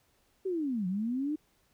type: linear two-way sweep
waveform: sine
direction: down then up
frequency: 391.7 to 176.2 to 311.6 Hz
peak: -29 dBFS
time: 0.45-1.36 s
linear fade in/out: 10 ms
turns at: 0.87 s
effects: pink hiss -70 dBFS RMS until 1.73 s